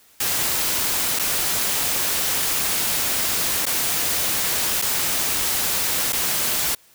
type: noise with dropouts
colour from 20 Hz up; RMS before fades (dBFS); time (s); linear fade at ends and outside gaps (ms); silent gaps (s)
white; -22; 0.2-6.75; 5; 1.19-1.194 / 3.656-3.664 / 4.817-4.821 / 6.124-6.129
effects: white hiss -54 dBFS RMS until 6.94 s